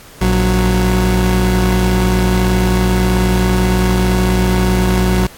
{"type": "tone pair together", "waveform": "30% pulse", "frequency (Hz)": [58.15, 184.6], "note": ["A#1", "F#3"], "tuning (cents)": [-4, -4], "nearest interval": "octave + minor sixth", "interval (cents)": 2000, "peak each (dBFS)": -11, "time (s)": [0.21, 5.27], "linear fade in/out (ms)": 5, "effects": ["pink hiss -39 dBFS RMS until 5.37 s", "AAC 64 kbps"]}